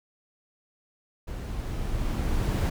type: noise with level ramp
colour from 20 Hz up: brown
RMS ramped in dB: -35 to -23 dBFS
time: 1.27-2.7 s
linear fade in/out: 10 ms
effects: none